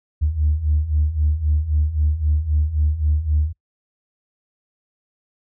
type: beating tone pair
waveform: sine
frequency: 73.42 / 77.22 Hz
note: D2 / D#2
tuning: 0 / -13 cents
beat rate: 3.8 Hz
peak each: -21 / -17 dBFS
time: 0.21-3.53 s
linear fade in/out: 20 ms
effects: noise-tail reverb RT60 0.1 s tail -24 dB re dry + tanh soft clip ceiling -9 dBFS